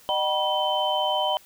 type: tone cluster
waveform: sine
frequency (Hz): 610 / 765 / 969 / 3074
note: D#5 / G5 / B5 / G7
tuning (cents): -34 / -42 / -33 / -35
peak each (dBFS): -27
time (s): 0.09-1.37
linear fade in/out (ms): 0
effects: white hiss -53 dBFS RMS until 1.45 s